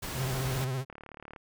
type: noise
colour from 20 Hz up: pink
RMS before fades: -37 dBFS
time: 0.02-0.65 s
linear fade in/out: 10 ms
type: tone with vibrato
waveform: 45% pulse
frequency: 130.81 Hz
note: C3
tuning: in tune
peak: -30 dBFS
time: 0.14-0.85 s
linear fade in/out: 50 ms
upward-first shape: sine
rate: 15 Hz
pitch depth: 67 cents each way
type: click train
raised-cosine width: 0.5 ms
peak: -30 dBFS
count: 18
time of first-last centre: 0.9-1.362 s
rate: 36.8 Hz
effects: none